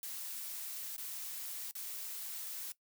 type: noise with dropouts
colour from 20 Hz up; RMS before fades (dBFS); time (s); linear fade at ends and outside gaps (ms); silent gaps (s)
blue; -43; 0.03-2.72; 1; 0.964-0.98 / 1.711-1.752
effects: noise-tail reverb RT60 0.1 s tail -18 dB re dry